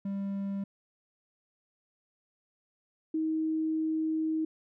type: tone pair in turn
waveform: triangle / sine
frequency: 197.6 / 316.5 Hz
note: G3 / D#4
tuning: +14 / +30 cents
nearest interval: minor sixth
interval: 816 cents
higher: second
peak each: -29 / -27 dBFS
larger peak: second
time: 0.05-0.64 / 3.14-4.45 s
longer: second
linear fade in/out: 5 ms
effects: none